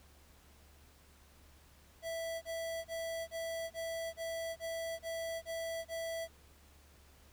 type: tone bursts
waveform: square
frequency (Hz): 659.3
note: E5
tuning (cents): 0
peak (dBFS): -38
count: 10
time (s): 2.02-6.281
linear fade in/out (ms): 50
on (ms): 400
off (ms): 29
effects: added 72 Hz sine -62 dBFS peak until 7.32 s + pink hiss -64 dBFS RMS until 7.32 s